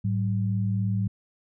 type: tone pair together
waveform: sine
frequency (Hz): 106.9 / 190.47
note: A2 / G3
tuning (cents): -49 / -50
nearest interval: minor seventh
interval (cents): 999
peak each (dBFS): -24 / -28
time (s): 0.04-1.08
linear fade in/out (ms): 10
effects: none